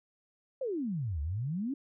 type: exponential two-way sweep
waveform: sine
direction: down then up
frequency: 559 to 69.2 to 291 Hz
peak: -31 dBFS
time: 0.61-1.74 s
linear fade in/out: 5 ms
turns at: 1.21 s
effects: none